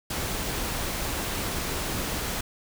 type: noise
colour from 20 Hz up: pink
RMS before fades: -30 dBFS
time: 0.1-2.41 s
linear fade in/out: 5 ms
effects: none